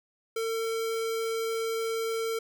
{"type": "tone", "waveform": "square", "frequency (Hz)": 451.7, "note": "A4", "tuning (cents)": 45, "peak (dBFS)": -29, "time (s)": [0.36, 2.39], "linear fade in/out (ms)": 5, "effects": []}